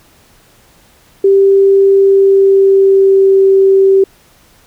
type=tone with pitch glide; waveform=sine; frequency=392 to 387.3 Hz; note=G4 to G4; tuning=0 to -21 cents; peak=-4 dBFS; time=1.24-4.04 s; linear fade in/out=5 ms; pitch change=-21 cents; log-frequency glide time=1.94-3.42 s; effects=pink hiss -47 dBFS RMS until 4.66 s